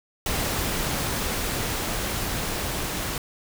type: noise with level ramp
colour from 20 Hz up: pink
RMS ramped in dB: -26 to -29 dBFS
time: 0.26-3.18 s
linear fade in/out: 2 ms
effects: none